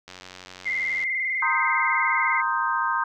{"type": "click train", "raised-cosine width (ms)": 0.2, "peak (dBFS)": -23, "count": 89, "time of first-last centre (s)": [0.08, 1.037], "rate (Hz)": 92}
{"type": "tone with vibrato", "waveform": "sine", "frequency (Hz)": 2079, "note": "C7", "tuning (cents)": -12, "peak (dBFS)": -23, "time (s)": [0.65, 2.42], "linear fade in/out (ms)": 20, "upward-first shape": "square", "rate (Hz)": 20, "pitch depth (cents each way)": 44}
{"type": "chord", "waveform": "sine", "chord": "C minor seventh", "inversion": "third", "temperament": "equal", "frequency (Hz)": [932.3, 1046.5, 1244.5, 1568], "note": ["Bb5", "C6", "Eb6", "G6"], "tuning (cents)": [0, 0, 0, 0], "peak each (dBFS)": -27, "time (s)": [1.42, 3.04], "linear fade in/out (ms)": 5}
{"effects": []}